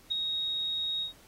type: tone with ADSR envelope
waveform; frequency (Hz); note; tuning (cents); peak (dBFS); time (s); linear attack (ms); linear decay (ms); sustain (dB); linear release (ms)
sine; 3762; A#7; +15; -24; 0.1-1.13; 20; 4; -5; 110
effects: pink hiss -58 dBFS RMS until 1.27 s + AAC 48 kbps